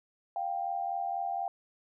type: tone pair together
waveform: sine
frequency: 702 / 786.1 Hz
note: F5 / G5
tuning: +9 / +5 cents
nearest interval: major second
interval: 196 cents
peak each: -34 / -33 dBFS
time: 0.36-1.48 s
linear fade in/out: 2 ms
effects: none